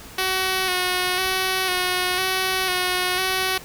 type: tone with vibrato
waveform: 5% pulse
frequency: 370 Hz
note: F#4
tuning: in tune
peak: -9 dBFS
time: 0.18-3.58 s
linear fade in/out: 5 ms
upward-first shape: square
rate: 1 Hz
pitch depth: 28 cents each way
effects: pink hiss -41 dBFS RMS until 3.64 s